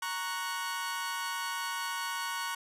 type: chord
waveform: sawtooth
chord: F# major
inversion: first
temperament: equal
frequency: 932.3 / 1108.7 / 1480 Hz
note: A#5 / C#6 / F#6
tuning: 0 / 0 / 0 cents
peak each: -34 dBFS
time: 0.02-2.55 s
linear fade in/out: 5 ms
effects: resampled to 32000 Hz